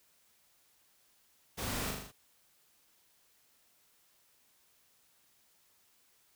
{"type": "noise with echo", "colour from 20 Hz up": "pink", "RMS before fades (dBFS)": -39, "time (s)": [1.57, 1.92], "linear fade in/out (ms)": 20, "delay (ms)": 40, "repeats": 5, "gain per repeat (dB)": -3, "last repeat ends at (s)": 2.12, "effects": ["white hiss -69 dBFS RMS until 6.35 s"]}